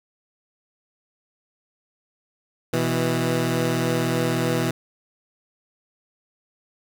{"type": "tone pair together", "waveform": "15% pulse", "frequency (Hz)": [123.47, 163.49], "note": ["B2", "E3"], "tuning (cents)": [0, -14], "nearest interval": "perfect fourth", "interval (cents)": 486, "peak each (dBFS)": -17, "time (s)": [2.73, 4.71], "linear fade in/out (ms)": 5, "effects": []}